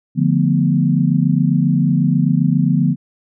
sine chord, B half-diminished seventh, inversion first, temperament equal, 146.83 / 174.61 / 220 / 246.9 Hz, D3 / F3 / A3 / B3, 0 / 0 / 0 / 0 cents, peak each -16 / -16 / -21 / -18 dBFS, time 0.15-2.96 s, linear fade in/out 50 ms, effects none

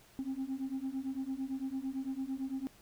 sine beating tone pair, 261.6 / 270.5 Hz, C4 / C#4, 0 / -42 cents, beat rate 8.9 Hz, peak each -37 / -36 dBFS, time 0.19-2.67 s, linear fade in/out 0 ms, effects tanh soft clip ceiling -31 dBFS + pink hiss -61 dBFS RMS until 2.81 s

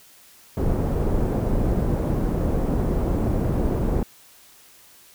pink low-pass noise, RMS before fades -22 dBFS, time 0.57-4.03 s, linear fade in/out 2 ms, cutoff 510 Hz, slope 12 dB/octave, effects white hiss -51 dBFS RMS until 5.14 s

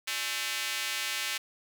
square tone with high-pass filter, 120 Hz, B2, 49 cents flat, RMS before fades -33 dBFS, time 0.07-1.38 s, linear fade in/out 10 ms, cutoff 2400 Hz, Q 1.2, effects none

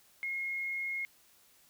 sine tone, 2154 Hz, C7, 50 cents sharp, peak -33 dBFS, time 0.23-1.05 s, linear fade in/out 0 ms, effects white hiss -64 dBFS RMS until 1.69 s

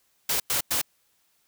white noise bursts, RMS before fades -25 dBFS, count 3, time 0.29-0.816 s, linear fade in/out 5 ms, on 110 ms, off 98 ms, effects white hiss -68 dBFS RMS until 1.47 s

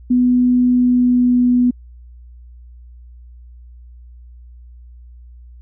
sine tone with pitch glide, 248.1 to 246.4 Hz, B3 to B3, +8 to -4 cents, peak -10 dBFS, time 0.1-1.71 s, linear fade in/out 10 ms, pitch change -12 cents, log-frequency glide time 0.68-1.41 s, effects added 60 Hz sine -37 dBFS peak until 5.61 s

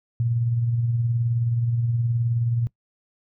sine tone with tremolo, 117.8 Hz, A#2, 19 cents sharp, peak -18 dBFS, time 0.2-2.67 s, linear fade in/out 0 ms, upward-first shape sine, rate 19 Hz, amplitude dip 40%, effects noise-tail reverb RT60 0.1 s tail -22 dB re dry

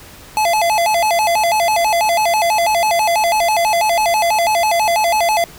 square tone with vibrato, 765 Hz, G5, 42 cents flat, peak -13 dBFS, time 0.37-5.44 s, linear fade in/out 0 ms, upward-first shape square, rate 6.1 Hz, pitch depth 200 cents each way, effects pink hiss -39 dBFS RMS until 5.58 s

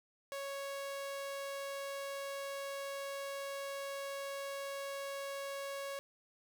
sawtooth tone, 554.4 Hz, C#5, in tune, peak -36 dBFS, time 0.32-5.99 s, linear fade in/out 0 ms, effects none

